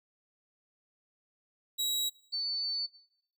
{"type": "tone pair in turn", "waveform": ["sawtooth", "sine"], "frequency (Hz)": [3860, 4503], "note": ["B7", "C#8"], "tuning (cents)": [-40, 26], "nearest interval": "minor third", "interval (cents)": 266, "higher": "second", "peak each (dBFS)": [-26, -30], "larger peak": "first", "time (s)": [[1.78, 2.1], [2.32, 2.87]], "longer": "second", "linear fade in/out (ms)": 20, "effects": ["noise-tail reverb RT60 0.8 s tail -20 dB re dry"]}